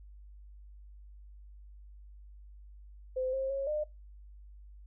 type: tone with pitch steps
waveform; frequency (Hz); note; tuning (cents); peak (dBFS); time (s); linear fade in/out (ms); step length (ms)
sine; 515 / 533 / 547 / 604; C5 / C5 / C#5 / D5; -28 / +32 / -23 / +48; -30; 3.16-3.84; 10; 170
effects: noise-tail reverb RT60 0.2 s tail -19 dB re dry + added 50 Hz sine -49 dBFS peak until 4.86 s